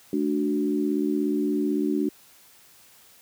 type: chord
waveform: sine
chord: D major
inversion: second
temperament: equal with one note detuned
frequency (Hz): 216.3 / 293.7 / 370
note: A3 / D4 / F#4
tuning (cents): -29 / 0 / 0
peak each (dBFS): -28 / -24 / -28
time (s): 0.13-2.09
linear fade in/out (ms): 2
effects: white hiss -54 dBFS RMS until 3.21 s + high-pass 60 Hz 12 dB/octave